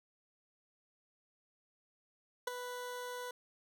20% pulse tone with ADSR envelope, 493.8 Hz, B4, in tune, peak -26 dBFS, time 2.47-3.31 s, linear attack 6 ms, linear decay 12 ms, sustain -10 dB, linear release 3 ms, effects none

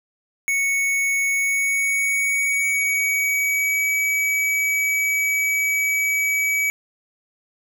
square tone with pitch glide, 2217 to 2279 Hz, C#7 to C#7, 0 to +47 cents, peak -19 dBFS, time 0.48-6.7 s, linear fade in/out 0 ms, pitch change +47 cents, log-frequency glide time 1.29-3.88 s, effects none

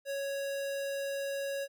square tone, 554.4 Hz, C#5, in tune, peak -34 dBFS, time 0.05-1.68 s, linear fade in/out 50 ms, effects none

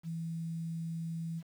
sine tone with quantisation, 164.81 Hz, E3, in tune, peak -35 dBFS, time 0.03-1.43 s, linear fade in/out 50 ms, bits 10, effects none

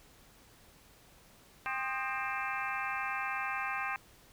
harmonic tone with a mistuned harmonic, 264.1 Hz, C4, 16 cents sharp, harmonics 3 / 4 / 5 / 6 / 7 / 8 / 9 / 10, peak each -40 / -41 / -40 / -39 / -44 / -45 / -42 / -43 dBFS, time 1.66-3.96 s, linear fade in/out 0 ms, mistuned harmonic 5, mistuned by -120 cents, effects pink hiss -60 dBFS RMS until 4.32 s

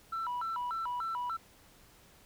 sine tone with vibrato, 1144 Hz, D6, 46 cents flat, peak -31 dBFS, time 0.12-1.37 s, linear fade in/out 10 ms, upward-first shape square, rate 3.4 Hz, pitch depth 270 cents each way, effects tanh soft clip ceiling -31 dBFS + pink hiss -60 dBFS RMS until 2.25 s

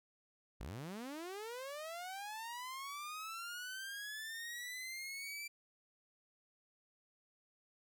sawtooth linear sweep, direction up, 41.65 to 2349 Hz, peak -40 dBFS, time 0.6-5.48 s, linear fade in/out 10 ms, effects none

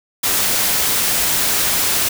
white noise, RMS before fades -17 dBFS, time 0.23-2.09 s, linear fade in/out 10 ms, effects none

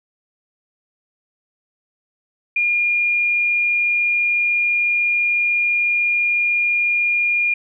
sine tone, 2418 Hz, D7, 50 cents sharp, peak -15 dBFS, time 2.56-7.54 s, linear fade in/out 5 ms, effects none

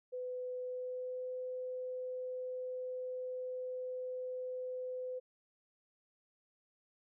sine tone with pitch glide, 502 to 507 Hz, B4 to B4, +28 to +45 cents, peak -38 dBFS, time 0.12-5.2 s, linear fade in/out 20 ms, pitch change +17 cents, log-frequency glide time 0.6-1.31 s, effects none

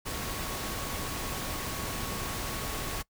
sine tone in noise, 1108.7 Hz, C#6, in tune, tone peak -44 dBFS, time 0.05-3.03 s, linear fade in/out 20 ms, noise pink, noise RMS -35 dBFS, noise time 0.05-3.03 s, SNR -12 dB, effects noise-tail reverb RT60 0.1 s tail -22 dB re dry

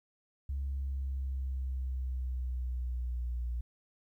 sine exponential sweep, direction down, 69 to 59.5 Hz, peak -31 dBFS, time 0.49-3.61 s, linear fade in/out 5 ms, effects tanh soft clip ceiling -29 dBFS + 12-bit

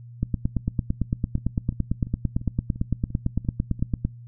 two click trains, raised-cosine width 5 ms, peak -24 / -10 dBFS, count 8 / 35, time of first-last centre 1.38-3.794 / 0.23-4.05 s, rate 2.9 / 8.9 Hz, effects noise-tail reverb RT60 0.3 s tail -25 dB re dry + added 119 Hz sine -40 dBFS peak until 4.27 s

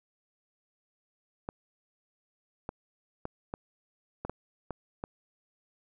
clicks, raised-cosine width 1 ms, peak -21 dBFS, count 8, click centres 1.489 / 2.691 / 3.254 / 3.539 / 4.25 / 4.296 / 4.707 / 5.039 s, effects none

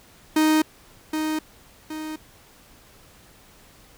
45% pulse tone with echo, 311.1 Hz, D#4, in tune, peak -16 dBFS, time 0.36-0.62 s, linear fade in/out 5 ms, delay 770 ms, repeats 2, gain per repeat -7 dB, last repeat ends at 2.16 s, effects pink hiss -52 dBFS RMS until 3.97 s

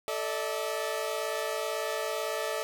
sawtooth chord, A suspended fourth, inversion none, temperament equal with one note detuned, 440 / 587.3 / 645.3 Hz, A4 / D5 / E5, 0 / 0 / -37 cents, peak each -31 dBFS, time 0.08-2.63 s, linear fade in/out 0 ms, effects none

